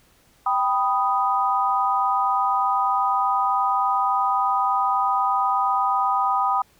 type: chord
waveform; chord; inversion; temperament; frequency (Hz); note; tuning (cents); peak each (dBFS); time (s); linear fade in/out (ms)
sine; G augmented; none; equal; 784 / 987.8 / 1244.5; G5 / B5 / D#6; 0 / 0 / 0; -23 / -23 / -22; 0.46-6.62; 5
effects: pink hiss -58 dBFS RMS until 6.79 s